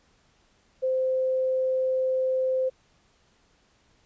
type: tone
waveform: sine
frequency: 519 Hz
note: C5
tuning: 14 cents flat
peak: -22 dBFS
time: 0.82-2.7 s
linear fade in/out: 20 ms
effects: pink hiss -64 dBFS RMS until 4.05 s + resampled to 16000 Hz